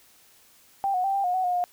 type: tone with pitch steps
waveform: sine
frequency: 788 / 731 / 782 / 791 / 719 / 746 / 718 / 713 Hz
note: G5 / F#5 / G5 / G5 / F#5 / F#5 / F5 / F5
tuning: +9 / -21 / -4 / +15 / -50 / +14 / +48 / +36 cents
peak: -22 dBFS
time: 0.84-1.64 s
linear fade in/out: 0 ms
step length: 100 ms
effects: white hiss -57 dBFS RMS until 1.72 s